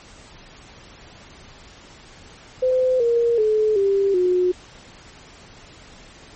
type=tone with pitch steps; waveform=sine; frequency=512 / 469.5 / 430.5 / 394.8 / 362 Hz; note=C5 / A#4 / A4 / G4 / F#4; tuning=-38 / +12 / -38 / +12 / -38 cents; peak=-15 dBFS; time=2.62-4.52 s; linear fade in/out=10 ms; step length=380 ms; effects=pink hiss -45 dBFS RMS until 6.35 s + MP3 32 kbps